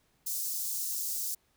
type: high-pass noise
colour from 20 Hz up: white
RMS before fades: -34 dBFS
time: 0.26-1.35 s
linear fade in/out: 10 ms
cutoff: 5300 Hz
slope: 24 dB/octave
effects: pink hiss -71 dBFS RMS until 1.56 s